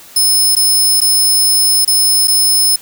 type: tone with dropouts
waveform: 15% pulse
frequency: 5210 Hz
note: E8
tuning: 21 cents flat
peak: -3 dBFS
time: 0.16-2.76 s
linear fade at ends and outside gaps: 5 ms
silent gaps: 0.553-0.565 / 1.005-1.015 / 1.849-1.876 / 2.274-2.28 s
effects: white hiss -38 dBFS RMS until 2.81 s